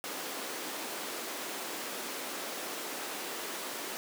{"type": "high-pass noise", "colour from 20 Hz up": "pink", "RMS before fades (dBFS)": -39, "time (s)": [0.04, 3.97], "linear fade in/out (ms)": 0, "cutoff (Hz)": 270, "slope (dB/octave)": 24, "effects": []}